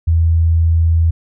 sine tone, 82.41 Hz, E2, in tune, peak -9 dBFS, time 0.07-1.11 s, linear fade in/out 10 ms, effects none

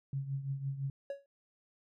sine tone with tremolo, 137.2 Hz, C#3, 17 cents flat, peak -31 dBFS, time 0.13-0.9 s, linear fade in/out 2 ms, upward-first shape triangle, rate 5.9 Hz, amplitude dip 75%
triangle tone with exponential decay, 558 Hz, C#5, 11 cents sharp, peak -31 dBFS, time 1.1-1.26 s, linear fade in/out 2 ms, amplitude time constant 34 ms
effects none

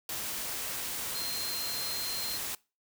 sine tone in noise, 4170 Hz, C8, 7 cents flat, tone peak -36 dBFS, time 1.15-2.37 s, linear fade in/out 2 ms, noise white, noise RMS -36 dBFS, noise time 0.09-2.55 s, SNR -3 dB, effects noise-tail reverb RT60 0.3 s tail -23 dB re dry

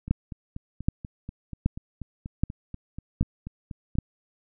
two click trains, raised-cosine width 5 ms, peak -23 / -9 dBFS, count 17 / 6, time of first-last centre 0.08-3.954 / 0.11-3.986 s, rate 4.13 / 1.29 Hz, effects none

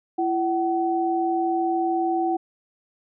sine tone pair together, 336.6 / 755.6 Hz, E4 / F#5, +36 / +36 cents, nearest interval octave + major second, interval 1400 cents, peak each -23 dBFS, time 0.18-2.37 s, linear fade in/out 10 ms, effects none

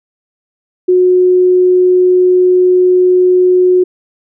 sine tone, 364.5 Hz, F#4, 26 cents flat, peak -5 dBFS, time 0.88-3.84 s, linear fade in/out 10 ms, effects none

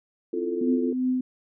sine chord, F major seventh, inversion second, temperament equal, 261.6 / 329.6 / 349.2 / 440 Hz, C4 / E4 / F4 / A4, 0 / 0 / 0 / 0 cents, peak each -34 / -33 / -28 / -30 dBFS, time 0.33-0.93 s, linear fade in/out 5 ms
sine tone with tremolo, 255.1 Hz, C4, 44 cents flat, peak -20 dBFS, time 0.61-1.21 s, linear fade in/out 5 ms, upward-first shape triangle, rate 2.6 Hz, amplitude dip 60%
effects none

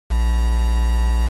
triangle tone with quantisation, 58.1 Hz, A#1, 5 cents flat, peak -12 dBFS, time 0.1-1.29 s, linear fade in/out 20 ms, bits 5, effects AAC 32 kbps

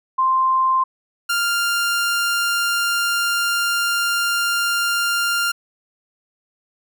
sine / sawtooth tone pair in turn, 1046.5 / 1396.9 Hz, C6 / F6, 0 / 0 cents, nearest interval perfect fourth, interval 500 cents, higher second, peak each -14 dBFS, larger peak neither, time 0.18-0.84 / 1.29-5.52 s, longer second, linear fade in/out 10 ms, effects none

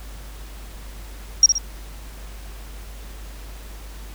sine tone with echo, 5620 Hz, F8, 10 cents sharp, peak -6 dBFS, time 1.43-1.46 s, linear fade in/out 2 ms, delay 61 ms, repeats 2, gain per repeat -7 dB, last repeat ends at 1.582 s, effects added 50 Hz sine -35 dBFS peak until 4.14 s + pink hiss -44 dBFS RMS until 4.14 s

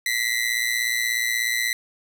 sawtooth ring-modulated tone, 1996 Hz, B6, 18 cents sharp, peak -15 dBFS, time 0.06-1.73 s, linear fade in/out 2 ms, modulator 58.3 Hz, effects none

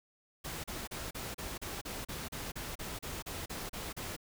pink noise bursts, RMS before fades -41 dBFS, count 16, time 0.44-4.165 s, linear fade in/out 10 ms, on 200 ms, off 35 ms, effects none

